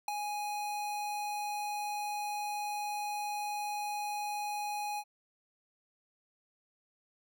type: tone with ADSR envelope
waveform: square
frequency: 830.6 Hz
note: G#5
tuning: in tune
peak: -27 dBFS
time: 0.08-5.04 s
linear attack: 4 ms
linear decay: 5 ms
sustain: -8 dB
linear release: 56 ms
effects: none